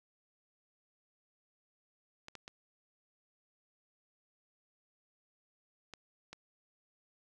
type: clicks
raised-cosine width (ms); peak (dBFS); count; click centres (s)
0.2; -29; 5; 2.284 / 2.353 / 2.479 / 5.937 / 6.33
effects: none